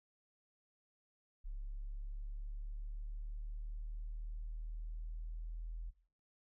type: exponential sweep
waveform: sine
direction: up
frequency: 34.65 to 41.2 Hz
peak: -40 dBFS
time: 1.44-5.91 s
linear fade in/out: 20 ms
effects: noise-tail reverb RT60 0.5 s tail -20 dB re dry + tanh soft clip ceiling -36 dBFS